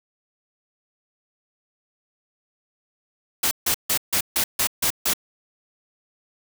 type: noise bursts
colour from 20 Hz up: white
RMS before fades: -21 dBFS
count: 8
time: 3.43-5.136 s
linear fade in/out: 5 ms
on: 82 ms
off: 150 ms
effects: none